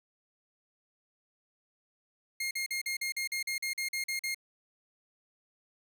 sawtooth tone bursts, 2133 Hz, C7, 33 cents sharp, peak -28 dBFS, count 13, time 2.4-4.346 s, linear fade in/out 5 ms, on 110 ms, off 43 ms, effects none

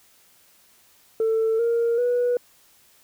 sine tone with pitch steps, 445.9 / 466.4 / 487.9 Hz, A4 / A#4 / B4, +23 / +1 / -21 cents, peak -17 dBFS, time 1.2-2.37 s, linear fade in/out 2 ms, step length 390 ms, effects tanh soft clip ceiling -16 dBFS + white hiss -57 dBFS RMS until 3.03 s

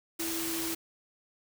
sine tone in noise, 329.6 Hz, E4, in tune, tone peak -35 dBFS, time 0.19-0.75 s, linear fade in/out 10 ms, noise white, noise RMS -35 dBFS, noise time 0.19-0.75 s, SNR -3 dB, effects none

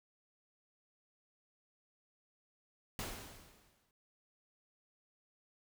pink noise with exponential decay, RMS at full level -40 dBFS, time 2.99-3.91 s, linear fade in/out 1 ms, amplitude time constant 200 ms, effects none

